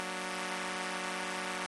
5% pulse chord, Gb augmented, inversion none, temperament equal, 185 / 233.1 / 293.7 Hz, Gb3 / Bb3 / D4, 0 / 0 / 0 cents, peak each -27 / -33 / -30 dBFS, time 0-1.66 s, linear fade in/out 0 ms, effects AAC 32 kbps

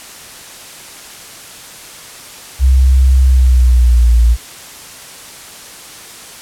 sine tone with pitch glide, 65.41 to 58.27 Hz, C2 to A#1, 0 to 0 cents, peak -5 dBFS, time 2.59-4.37 s, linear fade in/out 50 ms, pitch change -200 cents, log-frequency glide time 3.24-4.16 s, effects white hiss -33 dBFS RMS until 6.41 s + low-pass 11000 Hz 12 dB/octave

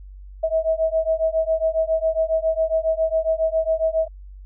sine beating tone pair, 640 / 647.3 Hz, D#5 / E5, +49 / -32 cents, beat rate 7.3 Hz, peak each -21 dBFS, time 0.43-4.08 s, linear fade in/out 10 ms, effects added 48 Hz sine -37 dBFS peak until 4.45 s

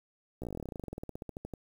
slowing click train, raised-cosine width 2 ms, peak -26 dBFS, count 28, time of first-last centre 0.42-1.537 s, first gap 15 ms, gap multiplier 1.07, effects 9-bit

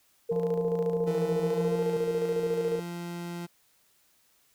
sine tone with tremolo, 463.4 Hz, A#4, 10 cents flat, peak -24 dBFS, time 0.29-2.8 s, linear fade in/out 10 ms, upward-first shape square, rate 14 Hz, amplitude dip 50%
harmonic tone, 173.1 Hz, F3, 15 cents flat, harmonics 1 / 3 / 4 / 5 / 6, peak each -32 / -47 / -44 / -46 / -51 dBFS, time 0.31-1.97 s, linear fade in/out 10 ms
30% pulse tone with pitch glide, 164.81 to 172.8 Hz, E3 to F3, 0 to -18 cents, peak -32 dBFS, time 1.06-3.47 s, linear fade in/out 20 ms, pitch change +82 cents, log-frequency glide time 1.42-1.78 s
effects white hiss -66 dBFS RMS until 4.54 s

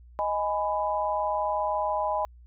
sine chord, G# minor, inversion second, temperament just, 623 / 830.6 / 996.7 Hz, D#5 / G#5 / B5, +2 / 0 / +16 cents, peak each -29 dBFS, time 0.19-2.25 s, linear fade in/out 0 ms, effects added 60 Hz sine -48 dBFS peak until 2.46 s

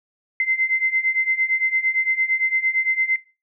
sine beating tone pair, 2066 / 2074.8 Hz, C7 / C7, -22 / -15 cents, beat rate 8.8 Hz, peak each -22 / -21 dBFS, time 0.4-3.16 s, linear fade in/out 2 ms, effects noise-tail reverb RT60 0.3 s tail -20 dB re dry

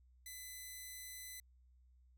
5% pulse tone, 2010 Hz, B6, 30 cents sharp, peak -38 dBFS, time 0.26-1.4 s, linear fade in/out 2 ms, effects added 62 Hz sine -64 dBFS peak until 2.17 s

